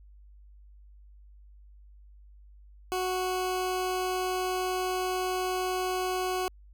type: tone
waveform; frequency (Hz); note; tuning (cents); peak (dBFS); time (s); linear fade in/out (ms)
20% pulse; 369; F#4; -5; -23; 2.92-6.48; 0
effects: added 50 Hz sine -50 dBFS peak until 6.73 s